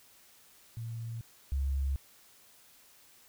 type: tone pair in turn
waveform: sine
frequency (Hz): 114.8 / 68.26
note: A#2 / C#2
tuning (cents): -26 / -26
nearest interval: major sixth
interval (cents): 900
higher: first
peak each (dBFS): -36 / -28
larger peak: second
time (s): 0.77-1.21 / 1.52-1.96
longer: neither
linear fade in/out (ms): 0
effects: white hiss -60 dBFS RMS until 3.28 s